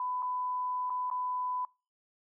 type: tone with dropouts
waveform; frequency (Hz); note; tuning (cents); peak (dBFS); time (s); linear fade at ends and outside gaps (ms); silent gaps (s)
sine; 1000; B5; +21; -31; 0-1.65; 2; 0.223-0.227 / 0.898-0.903 / 1.101-1.112
effects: noise-tail reverb RT60 0.3 s tail -25 dB re dry